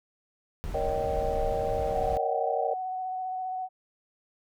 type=noise; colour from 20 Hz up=brown; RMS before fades=-34 dBFS; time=0.64-2.17 s; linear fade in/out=0 ms
type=chord; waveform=sine; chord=Eb dominant seventh; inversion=second; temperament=just; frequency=466.7 / 560 / 622.3 / 777.8 Hz; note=Bb4 / Db5 / Eb5 / G5; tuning=+2 / +18 / 0 / -14 cents; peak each=-32 dBFS; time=0.74-2.74 s; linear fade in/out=5 ms
type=tone with vibrato; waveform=sine; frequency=745 Hz; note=F#5; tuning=12 cents sharp; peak=-30 dBFS; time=1.92-3.69 s; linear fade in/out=50 ms; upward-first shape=square; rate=15 Hz; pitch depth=12 cents each way
effects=none